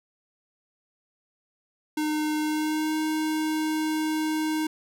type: tone with pitch glide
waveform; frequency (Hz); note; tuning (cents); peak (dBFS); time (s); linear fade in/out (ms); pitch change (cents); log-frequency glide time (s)
square; 305.5 to 311.6; D#4 to D#4; -32 to +3; -25; 1.97-4.67; 5; +35; 2.41-2.96
effects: none